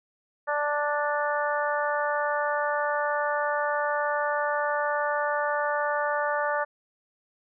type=harmonic tone; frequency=293.7 Hz; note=D4; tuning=in tune; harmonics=2 / 3 / 4 / 5 / 6; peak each=-28 / -30 / -31 / -32 / -33 dBFS; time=0.47-6.65 s; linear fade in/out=20 ms; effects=none